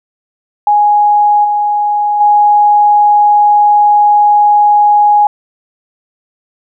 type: tone with level steps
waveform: sine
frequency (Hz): 830.6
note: G#5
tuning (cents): 0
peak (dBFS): -5 / -9 / -4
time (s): 0.67-5.27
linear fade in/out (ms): 2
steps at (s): 1.44 / 2.2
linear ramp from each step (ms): 10
effects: none